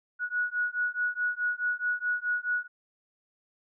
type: beating tone pair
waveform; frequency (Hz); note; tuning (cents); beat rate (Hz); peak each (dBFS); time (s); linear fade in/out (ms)
sine; 1460 / 1464.7; F#6 / F#6; -24 / -18; 4.7; -30; 0.19-2.68; 50
effects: none